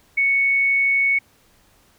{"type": "tone", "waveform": "sine", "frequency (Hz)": 2217, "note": "C#7", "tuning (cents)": 0, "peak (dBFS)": -15, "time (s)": [0.17, 1.19], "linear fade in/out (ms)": 10, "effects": ["pink hiss -57 dBFS RMS until 1.98 s"]}